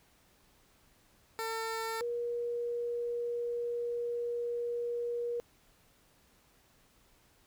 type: tone pair in turn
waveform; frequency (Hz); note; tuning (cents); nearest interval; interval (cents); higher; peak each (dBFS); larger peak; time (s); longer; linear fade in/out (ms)
15% pulse / sine; 449.6 / 476.3; A4 / A#4; +37 / +37; minor second; 100; second; -28 / -32; first; 1.39-2.01 / 2.01-5.4; second; 0
effects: pink hiss -66 dBFS RMS until 7.46 s